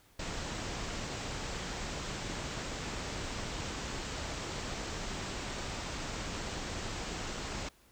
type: low-pass noise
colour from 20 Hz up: pink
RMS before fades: -39 dBFS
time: 0.19-7.69 s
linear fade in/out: 5 ms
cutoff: 8000 Hz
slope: 96 dB/octave
effects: pink hiss -64 dBFS RMS until 7.91 s